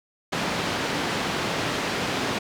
pink band-pass noise, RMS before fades -27 dBFS, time 0.32-2.39 s, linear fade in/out 10 ms, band 160 to 4500 Hz, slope 12 dB/octave, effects none

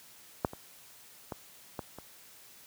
clicks, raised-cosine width 1 ms, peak -12 / -28 / -22 / -21 / -29 dBFS, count 5, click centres 0.448 / 0.534 / 1.322 / 1.792 / 1.986 s, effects white hiss -55 dBFS RMS until 2.66 s + high-pass 60 Hz 12 dB/octave

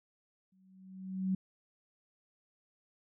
sine tone with exponential growth, 188.7 Hz, F#3, 34 cents sharp, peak -27 dBFS, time 0.52-1.35 s, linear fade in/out 5 ms, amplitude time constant 180 ms, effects none

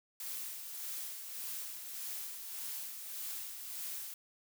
blue noise with tremolo, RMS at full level -41 dBFS, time 0.2-4.14 s, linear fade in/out 2 ms, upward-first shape sine, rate 1.7 Hz, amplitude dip 45%, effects none

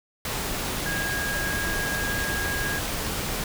sine tone in noise, 1636 Hz, G#6, 26 cents flat, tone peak -28 dBFS, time 0.86-2.79 s, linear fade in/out 2 ms, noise pink, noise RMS -29 dBFS, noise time 0.25-3.44 s, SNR -2 dB, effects none

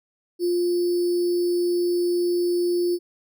sine tone with sample-and-hold, 351 Hz, F4, 9 cents sharp, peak -19 dBFS, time 0.39-2.99 s, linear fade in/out 50 ms, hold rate 4900 Hz, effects none

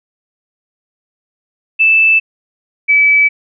sine tone pair in turn, 2637 / 2296 Hz, E7 / D7, 0 / -40 cents, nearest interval major second, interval 240 cents, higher first, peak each -6 dBFS, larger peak neither, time 1.79-2.2 / 2.88-3.29 s, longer neither, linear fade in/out 20 ms, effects none

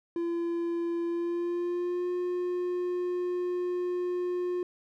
triangle tone with pitch glide, 340.3 to 357.4 Hz, F4 to F4, -45 to +40 cents, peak -26 dBFS, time 0.16-4.63 s, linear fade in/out 2 ms, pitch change +85 cents, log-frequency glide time 1.06-2.1 s, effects none

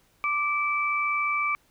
sine tone pair together, 1174.7 / 2317 Hz, D6 / D7, 0 / -24 cents, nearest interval octave, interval 1176 cents, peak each -26 dBFS, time 0.24-1.55 s, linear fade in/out 0 ms, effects pink hiss -64 dBFS RMS until 1.7 s

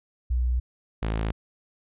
sine / sawtooth tone pair in turn, 61.4 / 54.58 Hz, B1 / A1, -9 / -13 cents, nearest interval major second, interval 204 cents, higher first, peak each -21 / -21 dBFS, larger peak neither, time 0.3-0.6 / 1.02-1.32 s, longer neither, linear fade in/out 10 ms, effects resampled to 8000 Hz

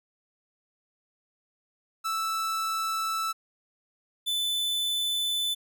45% pulse tone pair in turn, 1318.5 / 3507 Hz, E6 / A7, 0 / -6 cents, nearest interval octave + perfect fourth, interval 1694 cents, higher second, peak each -27 / -26 dBFS, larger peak second, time 2.04-3.33 / 4.26-5.55 s, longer neither, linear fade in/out 20 ms, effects none

